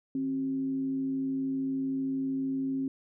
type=tone with frequency modulation; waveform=sine; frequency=267.6 Hz; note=C4; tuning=39 cents sharp; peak=-28 dBFS; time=0.15-2.88 s; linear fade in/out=2 ms; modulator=113 Hz; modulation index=0.23; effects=none